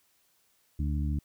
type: harmonic tone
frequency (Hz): 73.42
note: D2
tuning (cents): 0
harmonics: 1 / 2 / 3 / 4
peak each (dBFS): -28 / -34 / -38 / -40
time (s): 0.79-1.19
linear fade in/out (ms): 5
effects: white hiss -69 dBFS RMS until 1.24 s